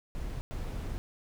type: noise bursts at uneven times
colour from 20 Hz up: brown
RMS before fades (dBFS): -36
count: 2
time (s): 0.15-0.41 / 0.51-0.98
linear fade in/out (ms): 0
effects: none